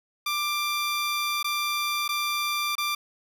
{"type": "tone with dropouts", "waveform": "15% pulse", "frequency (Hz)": 1183, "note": "D6", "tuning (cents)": 12, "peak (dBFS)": -19, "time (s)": [0.26, 2.95], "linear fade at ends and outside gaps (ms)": 5, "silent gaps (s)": [[1.429, 1.443], [2.08, 2.089], [2.754, 2.78]], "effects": []}